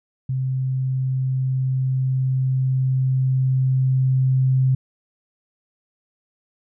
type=tone with level ramp; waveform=sine; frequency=130.81 Hz; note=C3; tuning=in tune; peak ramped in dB=-20 to -14 dBFS; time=0.29-4.75 s; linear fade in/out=5 ms; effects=none